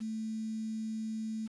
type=tone with quantisation; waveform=sine; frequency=220 Hz; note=A3; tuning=in tune; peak=-34 dBFS; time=0-1.48 s; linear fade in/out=20 ms; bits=9; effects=resampled to 24000 Hz